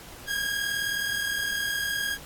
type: tone pair together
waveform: sawtooth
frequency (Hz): 1603 / 1642.4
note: G6 / G#6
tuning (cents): +38 / -20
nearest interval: unison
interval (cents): 42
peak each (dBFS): -29 / -24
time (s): 0.26-2.18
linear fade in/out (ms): 50
effects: pink hiss -45 dBFS RMS until 2.25 s + AAC 64 kbps